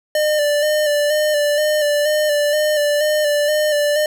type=tone with vibrato; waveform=square; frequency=597 Hz; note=D5; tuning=28 cents sharp; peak=-15 dBFS; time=0.15-4.06 s; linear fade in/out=2 ms; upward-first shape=square; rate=2.1 Hz; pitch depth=29 cents each way; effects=none